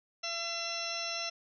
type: harmonic tone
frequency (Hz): 676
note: E5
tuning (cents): +43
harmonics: 1 / 2 / 3 / 4 / 5 / 6 / 8 / 9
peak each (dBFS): -42 / -44 / -47 / -40 / -47 / -42 / -39 / -44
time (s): 0.23-1.3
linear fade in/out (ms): 10
effects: none